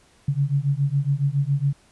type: beating tone pair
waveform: sine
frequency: 137.1 / 144.3 Hz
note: C#3 / D3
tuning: -19 / -30 cents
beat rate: 7.2 Hz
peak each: -22 dBFS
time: 0.28-1.73 s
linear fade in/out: 5 ms
effects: pink hiss -57 dBFS RMS until 1.91 s + resampled to 24000 Hz